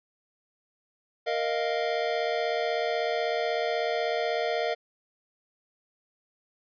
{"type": "chord", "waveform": "square", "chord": "Bb suspended fourth", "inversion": "none", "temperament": "equal", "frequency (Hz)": [466.2, 622.3, 698.5], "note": ["Bb4", "Eb5", "F5"], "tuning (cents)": [0, 0, 0], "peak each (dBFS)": -31, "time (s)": [1.26, 4.75], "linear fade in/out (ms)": 20, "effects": ["resampled to 11025 Hz"]}